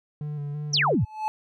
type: tone with vibrato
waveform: triangle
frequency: 146.83 Hz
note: D3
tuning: in tune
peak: -27 dBFS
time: 0.21-0.95 s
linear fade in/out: 2 ms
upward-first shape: square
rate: 3 Hz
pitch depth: 27 cents each way
type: exponential sweep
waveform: sine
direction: down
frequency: 6310 to 82.41 Hz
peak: -19 dBFS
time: 0.73-1.05 s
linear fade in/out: 10 ms
type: tone with exponential growth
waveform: triangle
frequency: 864 Hz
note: A5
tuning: 32 cents flat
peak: -19 dBFS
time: 0.95-1.28 s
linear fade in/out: 0 ms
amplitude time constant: 70 ms
effects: none